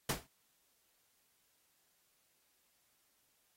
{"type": "noise with exponential decay", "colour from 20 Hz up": "pink", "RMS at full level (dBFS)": -30, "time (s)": [0.09, 0.27], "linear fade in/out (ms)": 5, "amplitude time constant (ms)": 38, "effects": ["white hiss -75 dBFS RMS until 3.56 s", "AAC 48 kbps"]}